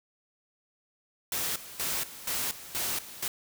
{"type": "noise with tremolo", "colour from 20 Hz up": "white", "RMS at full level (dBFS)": -31, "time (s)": [1.32, 3.28], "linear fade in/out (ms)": 2, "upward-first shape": "square", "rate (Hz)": 2.1, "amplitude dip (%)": 80, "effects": []}